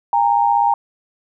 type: tone pair together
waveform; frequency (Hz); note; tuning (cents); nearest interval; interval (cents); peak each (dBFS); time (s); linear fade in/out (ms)
sine; 809.8 / 926; G#5 / A#5; -44 / -12; major second; 232; -15; 0.13-0.74; 2
effects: none